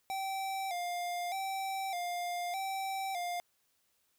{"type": "tone with vibrato", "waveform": "square", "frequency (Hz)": 738, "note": "F#5", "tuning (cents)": -5, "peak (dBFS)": -35, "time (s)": [0.1, 3.4], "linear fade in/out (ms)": 0, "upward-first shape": "square", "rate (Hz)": 0.82, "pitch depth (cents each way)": 82, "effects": ["white hiss -75 dBFS RMS until 4.18 s"]}